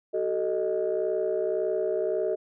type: chord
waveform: sine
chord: D# diminished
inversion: first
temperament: equal with one note detuned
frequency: 378.2 / 440 / 622.3 Hz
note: F#4 / A4 / D#5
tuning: +38 / 0 / 0 cents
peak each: -28 dBFS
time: 0.13-2.36 s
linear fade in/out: 20 ms
effects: tanh soft clip ceiling -17 dBFS